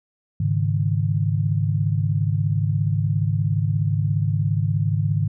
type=chord; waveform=sine; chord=Ab suspended fourth; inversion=none; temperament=equal; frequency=103.83 / 138.59 / 155.56 Hz; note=Ab2 / Db3 / Eb3; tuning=0 / 0 / 0 cents; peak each=-21 / -24 / -23 dBFS; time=0.4-5.28 s; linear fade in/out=5 ms; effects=none